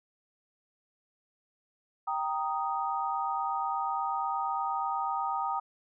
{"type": "chord", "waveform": "sine", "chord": "Eb major", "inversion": "first", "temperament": "equal", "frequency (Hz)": [784, 932.3, 1244.5], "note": ["G5", "Bb5", "Eb6"], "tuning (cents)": [0, 0, 0], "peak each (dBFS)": -33, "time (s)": [2.07, 5.6], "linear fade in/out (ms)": 10, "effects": []}